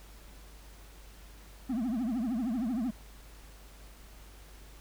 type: tone with vibrato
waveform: triangle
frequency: 238.5 Hz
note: A#3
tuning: 40 cents sharp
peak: -27 dBFS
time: 1.69-2.91 s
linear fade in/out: 10 ms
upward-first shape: triangle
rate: 13 Hz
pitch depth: 250 cents each way
effects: added 50 Hz sine -50 dBFS peak until 4.8 s + pink hiss -56 dBFS RMS until 4.8 s